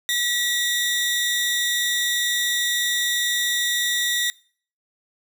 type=tone pair together; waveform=sawtooth; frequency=1937 / 3627 Hz; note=B6 / A#7; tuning=-34 / -48 cents; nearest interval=major seventh; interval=1086 cents; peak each=-20 dBFS; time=0.09-4.3 s; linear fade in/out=0 ms; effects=noise-tail reverb RT60 0.5 s tail -23 dB re dry